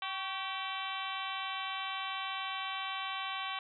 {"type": "harmonic tone with a mistuned harmonic", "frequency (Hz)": 386.3, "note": "G4", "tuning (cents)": -25, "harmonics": [2, 3, 4, 5, 6, 7, 8, 9, 10], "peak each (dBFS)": [-43, -40, -46, -48, -44, -45, -44, -47, -48], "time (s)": [0.02, 3.59], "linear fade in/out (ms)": 2, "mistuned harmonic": 3, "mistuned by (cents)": -51, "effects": []}